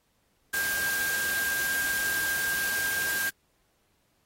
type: tone in noise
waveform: sine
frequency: 1600 Hz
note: G6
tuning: 35 cents sharp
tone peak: -27 dBFS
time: 0.53-3.3 s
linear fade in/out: 10 ms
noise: white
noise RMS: -33 dBFS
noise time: 0.53-3.3 s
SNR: +3 dB
effects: pink hiss -71 dBFS RMS until 4.25 s + AAC 48 kbps